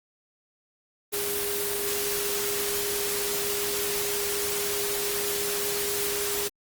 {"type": "tone in noise", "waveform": "sine", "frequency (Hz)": 407.2, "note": "G#4", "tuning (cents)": -34, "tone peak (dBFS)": -31, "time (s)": [1.12, 6.49], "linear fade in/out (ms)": 20, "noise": "white", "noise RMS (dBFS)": -29, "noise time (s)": [1.12, 6.49], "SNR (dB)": -5, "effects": ["Opus 24 kbps"]}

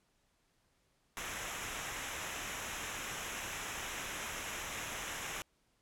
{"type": "noise with comb filter", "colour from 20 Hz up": "pink", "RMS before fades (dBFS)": -41, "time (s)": [1.17, 5.42], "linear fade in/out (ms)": 0, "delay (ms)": 0.22, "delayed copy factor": -0.7, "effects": ["pink hiss -75 dBFS RMS until 5.81 s", "low-pass 11000 Hz 12 dB/octave"]}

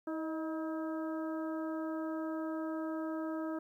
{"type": "harmonic tone with a mistuned harmonic", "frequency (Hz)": 319.9, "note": "D#4", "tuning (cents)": 48, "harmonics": [1, 2, 3, 4, 5], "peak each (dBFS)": [-36, -42, -49, -47, -52], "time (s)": [0.07, 3.59], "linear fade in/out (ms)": 5, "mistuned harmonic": 2, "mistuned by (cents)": -38, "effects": ["12-bit"]}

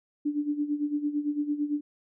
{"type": "tone with tremolo", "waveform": "sine", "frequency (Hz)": 293.7, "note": "D4", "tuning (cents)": 0, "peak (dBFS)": -23, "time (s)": [0.25, 1.81], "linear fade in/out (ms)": 10, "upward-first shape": "sine", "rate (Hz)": 8.9, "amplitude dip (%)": 75, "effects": []}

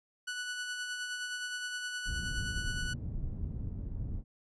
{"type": "tone with tremolo", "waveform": "sawtooth", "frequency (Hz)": 1480, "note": "F#6", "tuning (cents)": 0, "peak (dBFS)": -31, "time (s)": [0.27, 2.94], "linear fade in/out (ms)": 10, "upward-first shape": "sine", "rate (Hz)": 9.6, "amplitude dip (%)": 35}
{"type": "low-pass noise", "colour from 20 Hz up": "pink", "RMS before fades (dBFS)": -37, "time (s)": [2.05, 4.24], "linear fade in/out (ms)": 50, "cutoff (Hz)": 150, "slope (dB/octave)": 12}
{"effects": ["resampled to 22050 Hz"]}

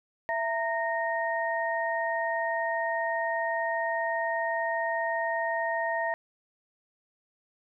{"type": "tone cluster", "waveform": "sine", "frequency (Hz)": [665, 920, 1854], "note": ["E5", "A#5", "A#6"], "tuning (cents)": [15, -23, -10], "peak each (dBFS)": [-30, -32, -31], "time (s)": [0.29, 6.14], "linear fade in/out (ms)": 0, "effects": []}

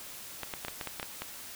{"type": "clicks", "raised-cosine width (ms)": 0.3, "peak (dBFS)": -19, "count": 9, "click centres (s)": [0.433, 0.538, 0.649, 0.683, 0.812, 0.873, 0.998, 1.029, 1.22], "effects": ["white hiss -45 dBFS RMS until 1.55 s"]}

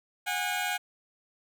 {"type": "tone pair together", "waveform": "15% pulse", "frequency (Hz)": [730.9, 814], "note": ["F#5", "G#5"], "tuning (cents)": [-21, -35], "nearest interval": "major second", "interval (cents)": 186, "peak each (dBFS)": -25, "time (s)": [0.26, 0.78], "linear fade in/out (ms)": 20, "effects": []}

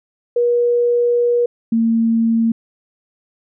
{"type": "tone pair in turn", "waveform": "sine", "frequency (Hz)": [480, 227.8], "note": ["B4", "A#3"], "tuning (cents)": [-49, -40], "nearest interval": "octave + minor second", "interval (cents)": 1291, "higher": "first", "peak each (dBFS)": [-12, -12], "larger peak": "neither", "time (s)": [[0.36, 1.46], [1.72, 2.52]], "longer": "first", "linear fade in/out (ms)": 5, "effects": []}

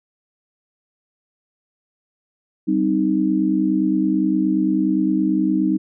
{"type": "chord", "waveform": "sine", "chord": "C minor", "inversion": "second", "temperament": "equal with one note detuned", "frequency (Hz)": [193.75, 261.6, 311.1], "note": ["G3", "C4", "Eb4"], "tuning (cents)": [-20, 0, 0], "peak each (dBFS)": [-21, -22, -18], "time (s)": [2.67, 5.78], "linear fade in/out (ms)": 20, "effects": []}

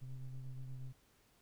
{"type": "ring-modulated tone", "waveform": "triangle", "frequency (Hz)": 67, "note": "C2", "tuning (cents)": 42, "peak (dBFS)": -37, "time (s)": [0.01, 0.93], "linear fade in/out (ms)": 20, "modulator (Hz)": 62.8, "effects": ["tanh soft clip ceiling -33 dBFS", "pink hiss -71 dBFS RMS until 1.41 s"]}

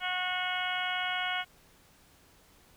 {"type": "harmonic tone", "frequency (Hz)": 365.1, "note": "F#4", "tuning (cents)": -23, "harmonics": [2, 3, 4, 5, 6, 7, 8, 9], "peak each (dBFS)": [-36, -41, -35, -43, -36, -46, -37, -41], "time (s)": [0, 1.45], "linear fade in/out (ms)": 50, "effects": ["pink hiss -61 dBFS RMS until 2.76 s"]}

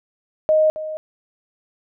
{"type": "tone with echo", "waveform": "sine", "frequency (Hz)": 622.3, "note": "D#5", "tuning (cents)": 0, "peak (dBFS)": -12, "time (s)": [0.49, 0.7], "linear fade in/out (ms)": 0, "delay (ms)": 270, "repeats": 1, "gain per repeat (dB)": -13, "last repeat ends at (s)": 0.97, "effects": []}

